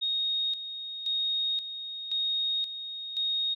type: tone with tremolo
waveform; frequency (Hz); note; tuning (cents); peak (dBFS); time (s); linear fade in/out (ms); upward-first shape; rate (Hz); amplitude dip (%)
sine; 3729; A#7; 0; -26; 0.01-3.55; 20; square; 0.95; 65
effects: none